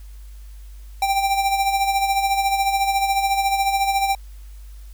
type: tone with tremolo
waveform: square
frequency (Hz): 786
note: G5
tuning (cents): +4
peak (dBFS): -16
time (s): 1.02-4.15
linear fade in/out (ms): 2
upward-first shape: sine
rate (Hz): 14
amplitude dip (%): 55
effects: added 50 Hz sine -36 dBFS peak until 4.93 s + white hiss -55 dBFS RMS until 4.93 s